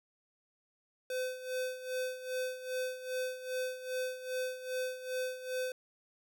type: tone with tremolo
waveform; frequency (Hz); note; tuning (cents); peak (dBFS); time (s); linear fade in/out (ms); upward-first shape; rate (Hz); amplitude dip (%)
square; 510; C5; -44; -33; 1.1-5.72; 2; sine; 2.5; 75
effects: none